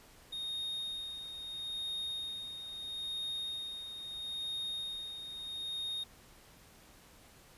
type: tone with tremolo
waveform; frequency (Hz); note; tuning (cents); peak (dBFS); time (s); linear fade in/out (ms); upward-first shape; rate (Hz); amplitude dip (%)
triangle; 3708; A#7; -10; -34; 0.32-6.04; 10; sine; 0.76; 55
effects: pink hiss -59 dBFS RMS until 7.57 s + resampled to 32000 Hz